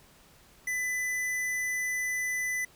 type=tone with hard clipping; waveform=sine; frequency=2000 Hz; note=B6; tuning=21 cents sharp; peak=-30 dBFS; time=0.67-2.65 s; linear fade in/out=5 ms; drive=15 dB; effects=pink hiss -58 dBFS RMS until 2.75 s

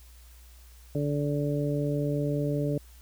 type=harmonic tone; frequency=145.2 Hz; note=D3; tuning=19 cents flat; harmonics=1 / 2 / 3 / 4; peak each=-28 / -31 / -33 / -34 dBFS; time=0.95-2.78 s; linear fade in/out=2 ms; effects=added 60 Hz sine -49 dBFS peak until 3.01 s + white hiss -58 dBFS RMS until 3.01 s

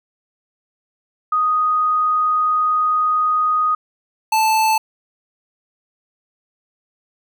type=tone pair in turn; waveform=sine / square; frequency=1244.5 / 878 Hz; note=D#6 / A5; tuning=0 / -4 cents; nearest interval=tritone; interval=604 cents; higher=first; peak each=-14 dBFS; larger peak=neither; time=1.32-3.75 / 4.32-4.78 s; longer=first; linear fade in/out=5 ms; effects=none

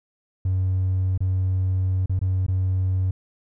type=tone with dropouts; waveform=triangle; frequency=93.6 Hz; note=F#2; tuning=20 cents sharp; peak=-16 dBFS; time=0.45-3.11 s; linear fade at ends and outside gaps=5 ms; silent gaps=1.177-1.205 / 2.06-2.095 / 2.192-2.214 / 2.465-2.482 s; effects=tanh soft clip ceiling -15 dBFS

